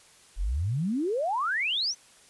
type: exponential sweep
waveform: sine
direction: up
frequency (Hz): 37.75 to 6272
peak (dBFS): -25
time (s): 0.36-1.95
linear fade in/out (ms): 50
effects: white hiss -56 dBFS RMS until 2.29 s + resampled to 24000 Hz